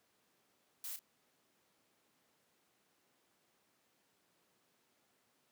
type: noise with echo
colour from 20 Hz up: blue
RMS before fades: -44 dBFS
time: 0.84-0.96 s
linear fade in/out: 2 ms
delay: 32 ms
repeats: 1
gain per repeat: -10 dB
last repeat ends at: 0.992 s
effects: pink hiss -75 dBFS RMS until 5.51 s + high-pass 200 Hz 12 dB/octave